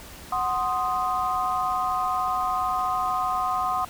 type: chord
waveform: sine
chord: C diminished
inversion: second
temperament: equal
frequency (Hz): 740 / 1046.5 / 1244.5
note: Gb5 / C6 / Eb6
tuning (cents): 0 / 0 / 0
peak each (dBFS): -27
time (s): 0.32-3.85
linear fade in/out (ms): 5
effects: added 60 Hz sine -50 dBFS peak until 3.89 s + pink hiss -43 dBFS RMS until 3.89 s

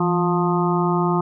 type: harmonic tone with a mistuned harmonic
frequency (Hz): 176.9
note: F3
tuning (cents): +23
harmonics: 1 / 2 / 4 / 5 / 6 / 7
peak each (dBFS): -20 / -22 / -28 / -26 / -27 / -27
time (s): 0-1.21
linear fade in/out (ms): 5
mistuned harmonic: 1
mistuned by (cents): -77
effects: none

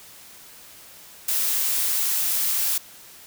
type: noise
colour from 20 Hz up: blue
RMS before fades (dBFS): -23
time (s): 1.28-2.78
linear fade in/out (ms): 5
effects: white hiss -46 dBFS RMS until 3.26 s

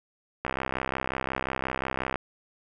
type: click train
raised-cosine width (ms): 0.5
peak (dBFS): -13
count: 113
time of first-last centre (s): 0.45-2.157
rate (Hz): 65.6
effects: none

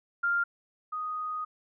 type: tone pair in turn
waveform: sine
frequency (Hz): 1396.9 / 1244.5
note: F6 / D#6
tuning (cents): 0 / 0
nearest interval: major second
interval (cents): 200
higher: first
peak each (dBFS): -24 / -31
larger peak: first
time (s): 0.23-0.44 / 0.92-1.45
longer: second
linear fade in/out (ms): 10
effects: none

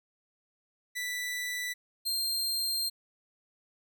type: tone pair in turn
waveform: sawtooth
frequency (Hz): 1975.5 / 4186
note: B6 / C8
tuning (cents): 0 / 0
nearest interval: octave + minor second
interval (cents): 1300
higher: second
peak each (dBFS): -29 / -26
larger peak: second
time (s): 0.95-1.74 / 2.05-2.9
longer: second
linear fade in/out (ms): 20
effects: none

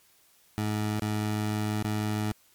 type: tone with dropouts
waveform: 20% pulse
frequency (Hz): 106.3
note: G#2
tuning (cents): +41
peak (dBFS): -22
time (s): 0.58-2.32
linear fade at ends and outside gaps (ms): 0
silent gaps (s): 0.995-1.021 / 1.825-1.845
effects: white hiss -62 dBFS RMS until 2.54 s + MP3 96 kbps

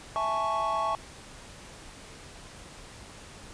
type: chord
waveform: triangle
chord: A major seventh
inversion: second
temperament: equal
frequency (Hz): 659.3 / 830.6 / 880 / 1108.7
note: E5 / G#5 / A5 / C#6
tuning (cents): 0 / 0 / 0 / 0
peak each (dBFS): -31 / -32 / -31 / -27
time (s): 0.16-0.95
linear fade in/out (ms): 0
effects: pink hiss -47 dBFS RMS until 3.53 s + resampled to 22050 Hz

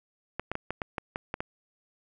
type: clicks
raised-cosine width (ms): 0.5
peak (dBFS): -16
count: 9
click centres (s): 0.396 / 0.516 / 0.554 / 0.706 / 0.818 / 0.982 / 1.159 / 1.341 / 1.405
effects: none

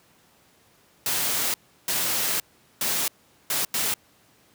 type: noise bursts at uneven times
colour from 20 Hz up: white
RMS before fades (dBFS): -25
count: 5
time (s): 1.06-1.54 / 1.88-2.4 / 2.81-3.08 / 3.5-3.65 / 3.74-3.94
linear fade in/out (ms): 2
effects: pink hiss -59 dBFS RMS until 4.54 s + high-pass 100 Hz 12 dB/octave

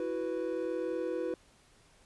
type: chord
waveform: triangle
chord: E suspended second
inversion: none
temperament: equal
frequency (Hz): 329.6 / 370 / 493.9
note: E4 / F#4 / B4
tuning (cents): 0 / 0 / 0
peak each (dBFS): -35 / -35 / -33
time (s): 0-1.34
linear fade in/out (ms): 2
effects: pink hiss -63 dBFS RMS until 2.05 s + resampled to 24000 Hz

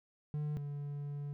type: tone pair in turn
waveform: triangle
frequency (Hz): 149.4 / 144.05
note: D3 / D3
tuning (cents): +30 / -33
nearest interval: minor second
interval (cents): 63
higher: first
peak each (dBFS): -32 / -36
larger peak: first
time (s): 0.34-0.57 / 0.57-1.33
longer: second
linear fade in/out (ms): 0
effects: none

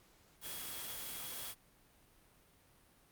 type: tone in noise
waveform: sine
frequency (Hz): 3322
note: G#7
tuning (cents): 0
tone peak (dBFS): -52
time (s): 0.41-1.55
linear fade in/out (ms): 50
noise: white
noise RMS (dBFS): -44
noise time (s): 0.41-1.55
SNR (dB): -11
effects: pink hiss -67 dBFS RMS until 3.11 s + Opus 48 kbps

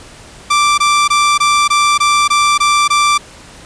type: tone bursts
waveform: sawtooth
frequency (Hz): 1174.7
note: D6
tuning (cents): 0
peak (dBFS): -5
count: 9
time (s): 0.5-3.18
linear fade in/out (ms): 10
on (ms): 280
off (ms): 20
effects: pink hiss -37 dBFS RMS until 3.65 s + resampled to 22050 Hz

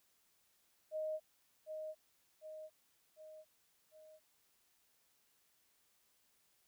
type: tone with echo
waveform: sine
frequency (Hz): 623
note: D#5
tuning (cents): +2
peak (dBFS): -37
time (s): 0.91-1.2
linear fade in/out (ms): 50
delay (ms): 750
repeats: 4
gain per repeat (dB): -5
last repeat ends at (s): 4.2
effects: white hiss -75 dBFS RMS until 6.67 s

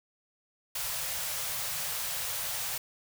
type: band-stop noise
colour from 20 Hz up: white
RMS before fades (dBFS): -34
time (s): 0.75-2.78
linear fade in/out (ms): 5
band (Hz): 170 to 480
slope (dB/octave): 48
effects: none

